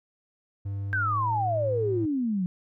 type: tone with pitch glide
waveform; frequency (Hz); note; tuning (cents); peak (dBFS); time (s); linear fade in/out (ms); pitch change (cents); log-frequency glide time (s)
triangle; 99.4 to 109.02; G2 to A2; +25 to -15; -27; 0.65-2.06; 10; +160; 0.97-1.27
type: exponential sweep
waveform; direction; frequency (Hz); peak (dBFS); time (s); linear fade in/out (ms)
sine; down; 1594 to 174.61; -24; 0.93-2.46; 0
effects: none